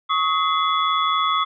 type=tone cluster; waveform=sine; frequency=1109 / 1273 / 2060 / 3409 Hz; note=C#6 / D#6 / C7 / G#7; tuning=0 / +39 / -28 / +45 cents; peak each=-21 / -21 / -30 / -25 dBFS; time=0.09-1.45 s; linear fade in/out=20 ms; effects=none